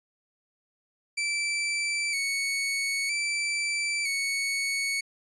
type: tone with vibrato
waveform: sawtooth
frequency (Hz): 2274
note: C#7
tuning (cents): +44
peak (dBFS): -23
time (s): 1.17-5.01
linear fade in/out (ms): 10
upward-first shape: square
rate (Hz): 0.52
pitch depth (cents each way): 42
effects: resampled to 24000 Hz